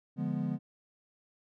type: chord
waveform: triangle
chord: D diminished seventh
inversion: none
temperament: equal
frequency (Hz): 146.83 / 174.61 / 207.7 / 246.9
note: D3 / F3 / Ab3 / Cb4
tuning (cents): 0 / 0 / 0 / 0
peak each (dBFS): -34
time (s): 0.16-0.59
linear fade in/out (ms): 50
effects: none